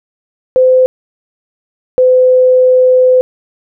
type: tone pair in turn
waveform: sine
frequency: 513 / 508.9 Hz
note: C5 / C5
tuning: -34 / -48 cents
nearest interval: unison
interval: 14 cents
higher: first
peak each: -4 dBFS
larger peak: neither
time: 0.56-0.86 / 1.98-3.21 s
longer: second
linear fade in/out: 0 ms
effects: none